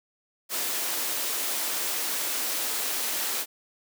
white high-pass noise, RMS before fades -29 dBFS, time 0.49-3.46 s, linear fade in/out 50 ms, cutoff 250 Hz, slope 24 dB/octave, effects none

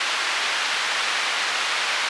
pink band-pass noise, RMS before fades -24 dBFS, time 0-2.09 s, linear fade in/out 5 ms, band 1300 to 3900 Hz, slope 12 dB/octave, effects resampled to 24000 Hz

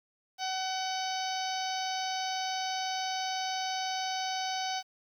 harmonic tone with a mistuned harmonic, 754 Hz, F#5, 32 cents sharp, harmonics 1 / 2 / 3 / 4 / 5 / 6 / 7 / 8, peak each -33 / -42 / -44 / -41 / -43 / -41 / -44 / -43 dBFS, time 0.38-4.83 s, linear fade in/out 50 ms, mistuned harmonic 6, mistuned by +16 cents, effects 10-bit

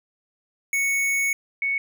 square / sine tone pair in turn, 2217 / 2217 Hz, C#7 / C#7, 0 / 0 cents, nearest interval unison, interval 0 cents, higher neither, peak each -21 dBFS, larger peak neither, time 0.73-1.33 / 1.62-1.78 s, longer first, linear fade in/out 2 ms, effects none

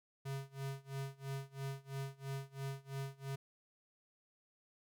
square tone with tremolo, 136.6 Hz, C#3, 25 cents flat, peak -39 dBFS, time 0.25-3.36 s, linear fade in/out 10 ms, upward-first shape sine, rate 3 Hz, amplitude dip 95%, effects none

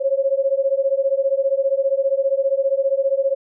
sine beating tone pair, 537 / 552 Hz, C5 / C#5, +45 / -7 cents, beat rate 15 Hz, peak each -19 dBFS, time 0-3.35 s, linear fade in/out 20 ms, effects none

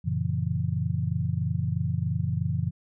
sine chord, F# dominant seventh, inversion none, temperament just, 92.5 / 115.62 / 138.75 / 166.5 Hz, F#2 / A#2 / C#3 / E3, 0 / -14 / +2 / +18 cents, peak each -30 dBFS, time 0.04-2.71 s, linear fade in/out 20 ms, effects none

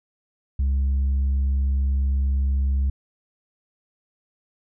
sine tone with tanh clipping, 67.8 Hz, C#2, 38 cents flat, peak -19 dBFS, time 0.59-2.9 s, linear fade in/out 5 ms, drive 2 dB, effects none

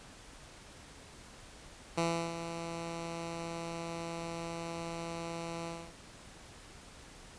10% pulse tone with ADSR envelope, 167.5 Hz, E3, 28 cents sharp, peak -20 dBFS, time 1.97-5.94 s, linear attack 11 ms, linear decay 340 ms, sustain -10 dB, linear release 270 ms, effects pink hiss -53 dBFS RMS until 7.38 s + resampled to 22050 Hz

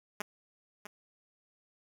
5% pulse tone with echo, 207.7 Hz, G#3, in tune, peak -22 dBFS, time 0.2-0.22 s, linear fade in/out 5 ms, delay 650 ms, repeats 1, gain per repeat -10 dB, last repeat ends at 0.87 s, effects none

